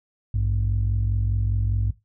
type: tone pair together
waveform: sine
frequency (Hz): 56.45 / 101.4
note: A1 / G#2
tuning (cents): +45 / -41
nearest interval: minor seventh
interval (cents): 1014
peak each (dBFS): -22 / -21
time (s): 0.34-1.91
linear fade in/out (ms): 5
effects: noise-tail reverb RT60 0.2 s tail -17 dB re dry + tanh soft clip ceiling -15 dBFS